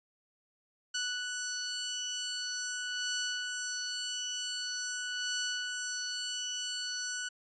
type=beating tone pair; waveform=10% pulse; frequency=1480 / 1480.45 Hz; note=F#6 / F#6; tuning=0 / +1 cents; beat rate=0.45 Hz; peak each=-32 / -26 dBFS; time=0.94-7.29 s; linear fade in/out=10 ms; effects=resampled to 16000 Hz